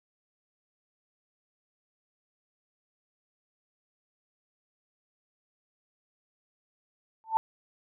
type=tone with exponential growth; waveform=sine; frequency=888 Hz; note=A5; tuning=16 cents sharp; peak=-17 dBFS; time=7.24-7.37 s; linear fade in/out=0 ms; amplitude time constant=27 ms; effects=none